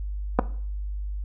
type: clicks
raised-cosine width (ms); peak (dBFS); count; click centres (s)
1; -5; 2; 0.389 / 0.393
effects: noise-tail reverb RT60 0.5 s tail -17 dB re dry + added 50 Hz sine -28 dBFS peak until 1.24 s